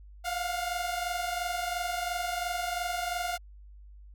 sawtooth tone pair together, 697.1 / 720 Hz, F5 / F#5, -3 / -47 cents, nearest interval minor second, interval 56 cents, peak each -29 / -30 dBFS, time 0.24-3.38 s, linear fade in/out 20 ms, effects added 50 Hz sine -47 dBFS peak until 4.14 s

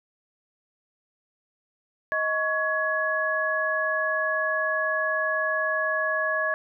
sine tone cluster, 630 / 1114 / 1684 Hz, D#5 / C#6 / G#6, +21 / +8 / +24 cents, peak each -28 / -30 / -25 dBFS, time 2.12-6.54 s, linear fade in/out 0 ms, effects none

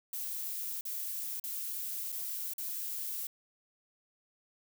violet noise with dropouts, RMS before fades -38 dBFS, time 0.13-3.27 s, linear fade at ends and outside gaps 2 ms, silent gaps 0.81-0.852 / 1.398-1.439 / 2.12-2.124 / 2.536-2.581 s, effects none

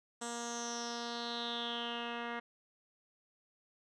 10% pulse tone with low-pass filter sweep, 236.2 Hz, A#3, 23 cents sharp, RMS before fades -40 dBFS, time 0.21-2.4 s, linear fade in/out 10 ms, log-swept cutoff 7800 to 2200 Hz, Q 6.7, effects none

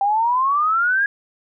sine exponential sweep, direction up, 784 to 1661.2 Hz, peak -15 dBFS, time 0.01-1.06 s, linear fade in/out 2 ms, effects none

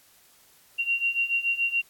sine beating tone pair, 2754 / 2761 Hz, F7 / F7, -25 / -20 cents, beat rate 7 Hz, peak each -28 / -25 dBFS, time 0.78-1.82 s, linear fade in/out 20 ms, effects white hiss -58 dBFS RMS until 1.89 s + AAC 64 kbps

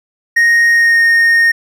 triangle tone with pitch glide, 1864.7 to 1847.5 Hz, A#6 to A#6, 0 to -16 cents, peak -5 dBFS, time 0.36-1.52 s, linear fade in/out 10 ms, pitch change -16 cents, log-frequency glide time 0.7-1.03 s, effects none

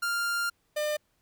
45% pulse tone pair in turn, 1396.9 / 601.4 Hz, F6 / D5, 0 / +41 cents, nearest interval octave + minor third, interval 1459 cents, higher first, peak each -27 dBFS, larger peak neither, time 0.02-0.5 / 0.76-0.97 s, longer first, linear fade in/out 10 ms, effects pink hiss -72 dBFS RMS until 1.21 s

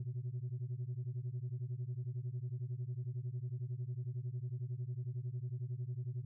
sine beating tone pair, 118.4 / 129.4 Hz, A#2 / C3, +27 / -19 cents, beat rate 11 Hz, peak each -39 / -39 dBFS, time 0-6.25 s, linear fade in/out 5 ms, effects tanh soft clip ceiling -35 dBFS

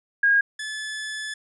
sine / sawtooth tone pair in turn, 1631 / 1728 Hz, G#6 / A6, -32 / -32 cents, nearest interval minor second, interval 100 cents, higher second, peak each -15 / -26 dBFS, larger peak first, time 0.23-0.41 / 0.59-1.34 s, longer second, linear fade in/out 5 ms, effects resampled to 24000 Hz

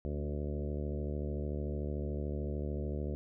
harmonic tone with a mistuned harmonic, 73.5 Hz, D2, 2 cents sharp, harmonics 1 / 2 / 3 / 4 / 5 / 6 / 7 / 8 / 9, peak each -36 / -41 / -43 / -47 / -44 / -47 / -47 / -50 / -55 dBFS, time 0.05-3.15 s, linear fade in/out 0 ms, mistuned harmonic 4, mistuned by -16 cents, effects none

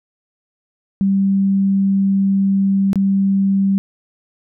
sine tone with dropouts, 195.4 Hz, G3, 5 cents flat, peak -12 dBFS, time 1.01-3.78 s, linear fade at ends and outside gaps 0 ms, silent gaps 2.931-2.957 s, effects none

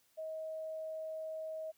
sine tone, 634 Hz, D#5, 32 cents sharp, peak -39 dBFS, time 0.17-1.72 s, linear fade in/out 20 ms, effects white hiss -72 dBFS RMS until 1.77 s

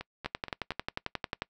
two click trains, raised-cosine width 0.3 ms, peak -15 / -22 dBFS, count 14 / 4, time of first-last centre 0.26-1.421 / 0.01-0.719 s, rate 11.2 / 4.23 Hz, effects noise-tail reverb RT60 0.1 s tail -24 dB re dry

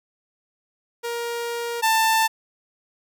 sawtooth tone pair in turn, 470.9 / 888.9 Hz, A#4 / A5, +18 / +17 cents, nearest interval major seventh, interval 1099 cents, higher second, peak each -22 / -13 dBFS, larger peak second, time 1.03-1.82 / 1.82-2.28 s, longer first, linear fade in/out 20 ms, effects none

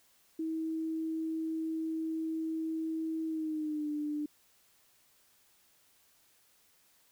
sine tone with pitch glide, 321 to 297.8 Hz, E4 to D4, -46 to +24 cents, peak -32 dBFS, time 0.39-4.26 s, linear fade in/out 5 ms, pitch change -130 cents, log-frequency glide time 3.26-3.89 s, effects white hiss -67 dBFS RMS until 7.11 s

